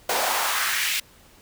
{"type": "noise with high-pass filter sweep", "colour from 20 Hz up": "pink", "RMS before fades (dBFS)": -24, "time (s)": [0.09, 1], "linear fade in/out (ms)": 5, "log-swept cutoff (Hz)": [520, 2700], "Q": 2, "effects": ["pink hiss -53 dBFS RMS until 1.41 s"]}